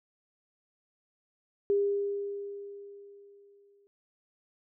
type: tone with exponential decay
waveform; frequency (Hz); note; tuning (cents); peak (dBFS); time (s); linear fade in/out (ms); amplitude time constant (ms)
sine; 402.8; G4; +47; -22; 1.7-3.87; 0; 470
effects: none